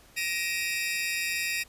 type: tone cluster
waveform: sawtooth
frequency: 1883 / 2347 / 2518 / 2701 Hz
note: A#6 / D7 / D#7 / E7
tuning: +17 / -2 / +20 / +42 cents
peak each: -29 / -32 / -29 / -33 dBFS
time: 0.16-1.64 s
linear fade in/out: 20 ms
effects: pink hiss -56 dBFS RMS until 1.68 s + resampled to 32000 Hz